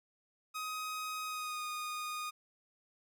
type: tone with pitch glide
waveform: sawtooth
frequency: 1258 to 1231.4 Hz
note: D#6 to D#6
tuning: +19 to -18 cents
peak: -34 dBFS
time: 0.54-2.31 s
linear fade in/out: 20 ms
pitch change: -37 cents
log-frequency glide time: 1.27-1.63 s
effects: none